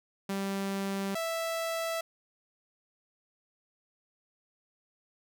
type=tone pair in turn; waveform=sawtooth; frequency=196 / 659.3 Hz; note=G3 / E5; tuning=0 / 0 cents; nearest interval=octave + major sixth; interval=2100 cents; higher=second; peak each=-27 dBFS; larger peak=neither; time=0.29-1.15 / 1.15-2.01 s; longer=neither; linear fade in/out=5 ms; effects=none